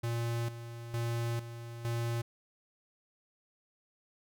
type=tone with tremolo; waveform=square; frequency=117.2 Hz; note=A#2; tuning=10 cents sharp; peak=-32 dBFS; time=0.03-2.22 s; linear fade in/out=10 ms; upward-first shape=square; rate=1.1 Hz; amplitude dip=70%; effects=none